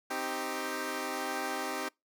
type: chord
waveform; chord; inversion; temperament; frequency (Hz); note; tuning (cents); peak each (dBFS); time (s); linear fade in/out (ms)
10% pulse; C minor; none; equal; 261.6 / 311.1 / 392; C4 / Eb4 / G4; 0 / 0 / 0; -30 / -30 / -29; 0.1-1.89; 10
effects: noise-tail reverb RT60 0.2 s tail -26 dB re dry